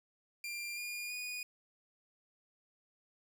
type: tone with pitch steps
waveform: sawtooth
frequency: 2384 / 2424 / 2465 Hz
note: D7 / D#7 / D#7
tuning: +25 / -46 / -17 cents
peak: -36 dBFS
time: 0.44-1.43 s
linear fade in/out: 2 ms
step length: 330 ms
effects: none